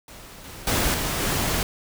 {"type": "noise with level steps", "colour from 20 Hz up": "pink", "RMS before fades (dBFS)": [-43, -40, -22, -26, -24], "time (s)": [0.08, 1.63], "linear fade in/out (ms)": 2, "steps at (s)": [0.44, 0.67, 0.94, 1.2], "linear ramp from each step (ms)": 2, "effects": []}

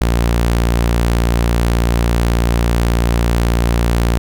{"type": "tone", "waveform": "sawtooth", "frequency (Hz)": 58.27, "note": "A#1", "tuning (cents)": 0, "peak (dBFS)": -8, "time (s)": [0.01, 4.18], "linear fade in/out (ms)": 0, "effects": []}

